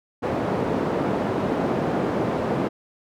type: band-pass noise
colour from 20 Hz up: white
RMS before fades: -24 dBFS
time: 0.22-2.69 s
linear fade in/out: 20 ms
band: 140 to 520 Hz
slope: 12 dB/octave
effects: none